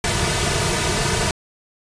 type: noise with comb filter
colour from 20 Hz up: pink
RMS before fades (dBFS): -20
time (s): 0.04-1.31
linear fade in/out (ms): 2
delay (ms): 3.7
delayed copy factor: -0.85
effects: resampled to 22050 Hz